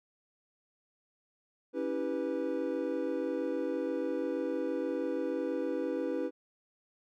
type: chord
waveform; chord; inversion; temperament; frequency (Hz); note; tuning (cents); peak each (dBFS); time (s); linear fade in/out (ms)
triangle; C# half-diminished seventh; none; equal with one note detuned; 277.2 / 323.4 / 392 / 493.9; C#4 / E4 / G4 / B4; 0 / -33 / 0 / 0; -35 / -34 / -37 / -33; 1.73-6.31; 50
effects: none